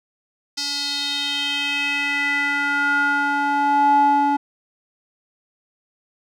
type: tone with band-pass filter sweep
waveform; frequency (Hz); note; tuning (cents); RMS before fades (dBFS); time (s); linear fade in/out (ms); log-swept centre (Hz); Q
square; 285.2; C#4; +49; -20; 0.57-4.37; 10; 5000 to 690; 4.1
effects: none